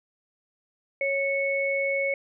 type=tone pair together; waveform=sine; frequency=552 / 2208 Hz; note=C#5 / C#7; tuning=-7 / -7 cents; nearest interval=2 octaves; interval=2400 cents; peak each=-26 / -26 dBFS; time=1.01-2.14 s; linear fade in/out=2 ms; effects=none